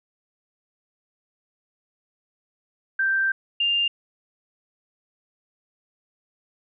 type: tone pair in turn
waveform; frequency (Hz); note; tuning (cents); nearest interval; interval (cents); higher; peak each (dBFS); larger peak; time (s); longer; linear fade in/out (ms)
sine; 1568 / 2800; G6 / F7; 0 / +4; minor seventh; 1004; second; -19; neither; 2.99-3.32 / 3.6-3.88; first; 5
effects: none